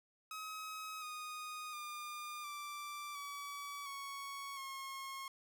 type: tone with pitch steps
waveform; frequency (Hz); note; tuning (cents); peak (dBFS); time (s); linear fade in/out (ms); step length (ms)
sawtooth; 1273 / 1238.9 / 1205.7 / 1173.4 / 1142 / 1111.4 / 1081.6; D#6 / D#6 / D6 / D6 / D6 / C#6 / C#6; +39 / -8 / +45 / -2 / -49 / +4 / -43; -40; 0.31-5.28; 2; 710
effects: none